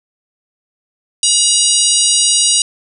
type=harmonic tone with a mistuned harmonic; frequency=958 Hz; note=A#5; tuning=47 cents sharp; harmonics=3 / 4 / 5 / 6 / 7 / 8 / 9 / 10; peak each=-18 / -18 / -18 / -18 / -18 / -18 / -18 / -18 dBFS; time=1.23-2.62 s; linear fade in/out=2 ms; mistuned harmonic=8; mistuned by=+75 cents; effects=none